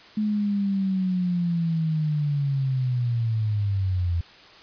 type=linear sweep; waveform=sine; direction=down; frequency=214.3 to 83.6 Hz; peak=-21 dBFS; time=0.17-4.21 s; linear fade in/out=5 ms; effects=white hiss -48 dBFS RMS until 4.62 s + resampled to 11025 Hz